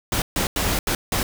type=noise bursts at uneven times; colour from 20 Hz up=pink; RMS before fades=-22 dBFS; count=5; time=0.12-0.22 / 0.36-0.47 / 0.56-0.79 / 0.87-0.95 / 1.12-1.23 s; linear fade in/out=2 ms; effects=none